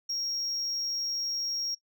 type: tone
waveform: sine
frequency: 5588 Hz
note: F8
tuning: in tune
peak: -27 dBFS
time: 0.09-1.75 s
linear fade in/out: 10 ms
effects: noise-tail reverb RT60 0.1 s tail -20 dB re dry + tanh soft clip ceiling -28 dBFS